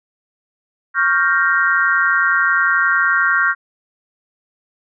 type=chord; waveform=sine; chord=G half-diminished seventh; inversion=second; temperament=equal; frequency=1108.7 / 1396.9 / 1568 / 1864.7 Hz; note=Db6 / F6 / G6 / Bb6; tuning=0 / 0 / 0 / 0 cents; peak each=-21 / -16 / -17 / -20 dBFS; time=0.94-3.55 s; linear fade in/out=50 ms; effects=none